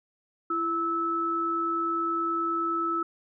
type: tone pair together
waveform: sine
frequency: 334.7 / 1305.2 Hz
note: E4 / E6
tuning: +26 / -18 cents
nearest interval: 2 octaves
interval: 2356 cents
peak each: -31 / -26 dBFS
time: 0.5-3.03 s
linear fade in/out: 5 ms
effects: none